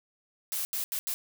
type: noise bursts at uneven times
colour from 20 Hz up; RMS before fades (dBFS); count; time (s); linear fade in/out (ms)
blue; -32; 4; 0.52-0.65 / 0.73-0.84 / 0.92-0.99 / 1.07-1.14; 0
effects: none